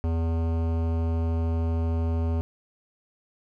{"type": "tone with hard clipping", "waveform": "sine", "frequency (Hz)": 82.41, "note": "E2", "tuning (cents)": 0, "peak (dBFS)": -25, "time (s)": [0.04, 2.41], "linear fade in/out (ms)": 0, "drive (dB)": 17, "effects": []}